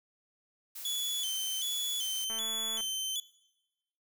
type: noise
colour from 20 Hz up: blue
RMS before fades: -43 dBFS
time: 0.75-2.25 s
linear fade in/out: 10 ms
type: tone with vibrato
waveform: sawtooth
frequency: 3248 Hz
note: G#7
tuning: 39 cents flat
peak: -29 dBFS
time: 0.85-3.2 s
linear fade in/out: 2 ms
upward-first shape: square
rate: 1.3 Hz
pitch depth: 87 cents each way
type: click train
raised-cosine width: 0.5 ms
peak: -32 dBFS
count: 114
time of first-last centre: 2.3-2.807 s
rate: 223 Hz
effects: noise-tail reverb RT60 1.0 s tail -21 dB re dry